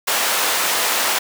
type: high-pass noise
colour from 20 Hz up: pink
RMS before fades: -19 dBFS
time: 0.07-1.19 s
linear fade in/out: 10 ms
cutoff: 700 Hz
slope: 12 dB/octave
effects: none